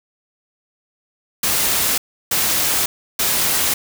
white noise bursts, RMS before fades -18 dBFS, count 3, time 1.43-3.74 s, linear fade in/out 5 ms, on 550 ms, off 330 ms, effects none

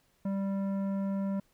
sine tone with tanh clipping, 196 Hz, G3, in tune, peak -31 dBFS, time 0.25-1.4 s, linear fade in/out 5 ms, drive 12 dB, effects pink hiss -70 dBFS RMS until 1.53 s

